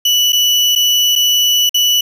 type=tone with dropouts; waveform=35% pulse; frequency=2959 Hz; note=F#7; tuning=1 cent flat; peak=-8 dBFS; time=0.05-2.01 s; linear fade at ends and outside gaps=5 ms; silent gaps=0.323-0.329 / 0.753-0.759 / 1.155-1.159 / 1.694-1.743 s; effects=none